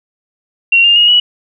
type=tone with pitch steps; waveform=sine; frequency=2746 / 2807 / 2869 / 2933 Hz; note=F7 / F7 / F7 / F#7; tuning=-30 / +8 / +46 / -16 cents; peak=-5 dBFS; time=0.72-1.2 s; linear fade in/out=5 ms; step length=120 ms; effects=none